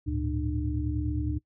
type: tone cluster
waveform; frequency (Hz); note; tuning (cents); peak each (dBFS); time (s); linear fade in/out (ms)
sine; 72.7 / 104.8 / 114.6 / 300; D2 / G#2 / A#2 / D4; -17 / +16 / -29 / +37; -30 / -35 / -34 / -32; 0.06-1.39; 20
effects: noise-tail reverb RT60 0.1 s tail -21 dB re dry